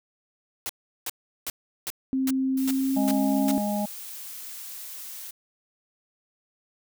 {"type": "noise bursts", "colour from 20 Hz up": "white", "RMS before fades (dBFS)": -31, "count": 8, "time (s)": [0.66, 3.514], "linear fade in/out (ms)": 0, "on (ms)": 33, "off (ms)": 370}
{"type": "tone with pitch glide", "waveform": "sine", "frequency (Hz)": [264.2, 272.4], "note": ["C4", "C#4"], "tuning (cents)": [17, -30], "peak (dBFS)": -22, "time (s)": [2.13, 3.58], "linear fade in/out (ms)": 0, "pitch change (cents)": 53, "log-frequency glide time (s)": [2.52, 3.42]}
{"type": "noise", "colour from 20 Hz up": "blue", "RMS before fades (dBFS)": -39, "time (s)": [2.57, 5.31], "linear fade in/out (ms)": 5}
{"type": "harmonic tone", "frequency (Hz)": 206.7, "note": "G#3", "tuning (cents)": -8, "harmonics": [1, 3, 4], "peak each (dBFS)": [-26, -31, -32], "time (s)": [2.96, 3.86], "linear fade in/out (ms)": 10}
{"effects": []}